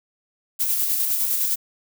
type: noise with tremolo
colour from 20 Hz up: violet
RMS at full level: -21 dBFS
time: 0.59-1.56 s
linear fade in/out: 20 ms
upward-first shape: square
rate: 9.8 Hz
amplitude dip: 30%
effects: none